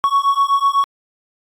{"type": "beating tone pair", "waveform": "triangle", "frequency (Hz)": [1108.7, 1116.7], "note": ["C#6", "C#6"], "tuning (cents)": [0, 12], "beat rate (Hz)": 8, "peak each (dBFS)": -14, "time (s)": [0.04, 0.84], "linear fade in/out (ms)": 0, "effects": ["AAC 64 kbps"]}